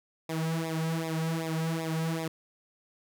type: tone with flanger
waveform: sawtooth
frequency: 162 Hz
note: E3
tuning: 30 cents flat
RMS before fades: -31 dBFS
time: 0.29-2.28 s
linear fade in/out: 5 ms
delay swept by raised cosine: 0.66 to 3.46 ms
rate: 2.6 Hz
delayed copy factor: -0.9
effects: none